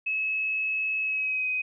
sine tone with pitch glide, 2582 to 2513 Hz, E7 to D#7, -37 to +17 cents, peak -25 dBFS, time 0.06-1.62 s, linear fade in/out 10 ms, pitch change -46 cents, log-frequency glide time 1.01-1.48 s, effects none

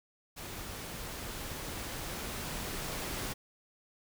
pink noise with level ramp, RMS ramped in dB -43 to -37 dBFS, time 0.36-3.34 s, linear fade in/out 20 ms, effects none

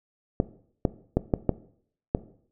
clicks, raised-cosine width 2 ms, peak -7 dBFS, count 6, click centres 0.401 / 0.852 / 1.17 / 1.338 / 1.493 / 2.149 s, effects noise-tail reverb RT60 0.6 s tail -17 dB re dry

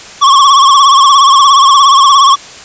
square tone with vibrato, 1105 Hz, C#6, 6 cents flat, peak -3 dBFS, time 0.21-2.36 s, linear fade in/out 20 ms, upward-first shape triangle, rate 17 Hz, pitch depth 94 cents each way, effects white hiss -30 dBFS RMS until 2.64 s + resampled to 16000 Hz

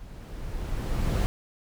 brown noise with level ramp, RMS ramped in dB -43 to -22 dBFS, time 0-1.26 s, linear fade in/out 0 ms, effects none

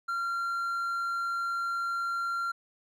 triangle tone, 1378 Hz, F6, 24 cents flat, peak -27 dBFS, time 0.08-2.52 s, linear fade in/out 10 ms, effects none

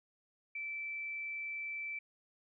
sine tone, 2325 Hz, D7, 18 cents flat, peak -38 dBFS, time 0.55-1.99 s, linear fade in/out 5 ms, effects none

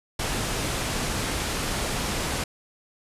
pink low-pass noise, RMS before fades -28 dBFS, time 0.19-2.44 s, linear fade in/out 5 ms, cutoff 11000 Hz, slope 24 dB/octave, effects resampled to 32000 Hz

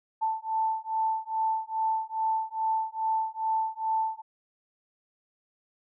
sine beating tone pair, 883 / 885.4 Hz, A5 / A5, +6 / +11 cents, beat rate 2.4 Hz, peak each -29 dBFS, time 0.21-4.22 s, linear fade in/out 20 ms, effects none

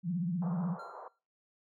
sine tone with vibrato, 174.61 Hz, F3, in tune, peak -30 dBFS, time 0.03-0.77 s, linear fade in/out 50 ms, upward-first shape triangle, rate 16 Hz, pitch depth 160 cents each way
white band-pass noise, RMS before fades -47 dBFS, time 0.42-1.08 s, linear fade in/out 2 ms, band 430 to 1200 Hz, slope 48 dB/octave
triangle tone with exponential decay, 1373 Hz, F6, 30 cents flat, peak -40 dBFS, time 0.79-1.19 s, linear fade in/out 5 ms, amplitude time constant 86 ms
effects noise-tail reverb RT60 0.3 s tail -22 dB re dry

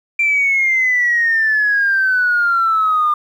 sine exponential sweep, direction down, 2366 to 1200 Hz, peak -11 dBFS, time 0.19-3.14 s, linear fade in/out 5 ms, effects tanh soft clip ceiling -7 dBFS + 8-bit

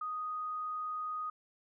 sine tone, 1244.5 Hz, D#6, in tune, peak -35 dBFS, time 0.01-1.3 s, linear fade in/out 5 ms, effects none

